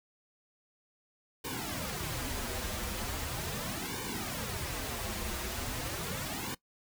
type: noise with flanger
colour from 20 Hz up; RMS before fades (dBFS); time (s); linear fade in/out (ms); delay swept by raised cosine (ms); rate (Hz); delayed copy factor
pink; -37; 1.44-6.55; 10; 1.5 to 7.2; 0.39; -1
effects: noise-tail reverb RT60 0.1 s tail -20 dB re dry